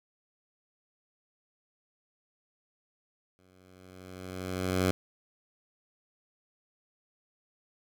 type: tone with exponential growth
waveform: 10% pulse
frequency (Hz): 92.5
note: F#2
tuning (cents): 0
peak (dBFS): -15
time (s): 3.39-4.91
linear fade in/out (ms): 0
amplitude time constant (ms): 330
effects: none